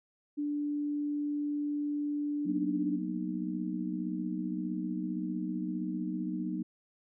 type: tone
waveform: sine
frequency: 292.7 Hz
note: D4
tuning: 6 cents flat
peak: -30 dBFS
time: 0.37-2.99 s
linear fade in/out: 20 ms
type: chord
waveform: sine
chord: B major seventh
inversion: second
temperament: just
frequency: 185.21 / 231.5 / 246.9 / 308.7 Hz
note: F#3 / A#3 / B3 / D#4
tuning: +2 / -12 / 0 / -14 cents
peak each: -36 / -41 / -39 / -36 dBFS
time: 2.45-6.63 s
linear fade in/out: 10 ms
effects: none